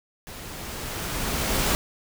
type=noise with level ramp; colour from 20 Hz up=pink; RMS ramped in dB=-40 to -22 dBFS; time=0.27-1.75 s; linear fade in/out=0 ms; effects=none